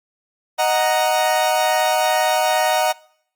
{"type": "chord", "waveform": "40% pulse", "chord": "D# minor", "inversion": "none", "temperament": "equal", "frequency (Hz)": [622.3, 740, 932.3], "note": ["D#5", "F#5", "A#5"], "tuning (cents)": [0, 0, 0], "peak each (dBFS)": [-19, -18, -21], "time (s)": [0.58, 2.93], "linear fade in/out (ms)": 20, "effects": ["noise-tail reverb RT60 0.7 s tail -24 dB re dry", "Opus 48 kbps"]}